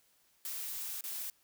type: noise with dropouts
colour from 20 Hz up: blue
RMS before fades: -40 dBFS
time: 0.45-1.3 s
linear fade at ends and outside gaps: 1 ms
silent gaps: 1.009-1.039 s
effects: white hiss -70 dBFS RMS until 1.43 s